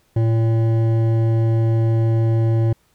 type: tone with hard clipping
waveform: sine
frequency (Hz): 113.3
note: A#2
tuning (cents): -49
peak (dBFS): -16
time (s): 0.16-2.73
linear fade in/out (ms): 5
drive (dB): 11
effects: pink hiss -61 dBFS RMS until 2.94 s